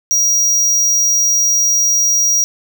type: tone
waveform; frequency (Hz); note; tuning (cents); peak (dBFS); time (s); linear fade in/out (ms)
square; 5740; F8; +47; -11; 0.11-2.44; 0
effects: none